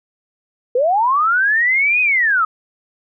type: linear two-way sweep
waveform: sine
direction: up then down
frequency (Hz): 466.5 to 2527 to 1240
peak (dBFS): -12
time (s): 0.75-2.45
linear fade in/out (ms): 5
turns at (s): 2.01
effects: none